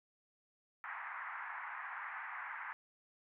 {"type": "band-pass noise", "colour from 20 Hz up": "white", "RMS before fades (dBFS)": -45, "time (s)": [0.84, 2.73], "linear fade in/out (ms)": 0, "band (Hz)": [830, 2000], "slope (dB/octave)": 48, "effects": []}